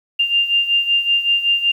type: beating tone pair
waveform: sine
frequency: 2794 / 2799.3 Hz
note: F7 / F7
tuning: 0 / +3 cents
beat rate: 5.3 Hz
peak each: -15 / -20 dBFS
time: 0.19-1.72 s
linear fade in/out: 10 ms
effects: 8-bit